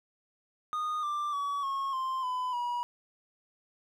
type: tone with pitch steps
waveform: triangle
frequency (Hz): 1231 / 1182.2 / 1135.4 / 1090.4 / 1047.2 / 1005.7 / 965.8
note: D#6 / D6 / C#6 / C#6 / C6 / B5 / B5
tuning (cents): -19 / +11 / +41 / -29 / +1 / +31 / -39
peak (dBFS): -28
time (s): 0.73-2.83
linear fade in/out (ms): 0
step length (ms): 300
effects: none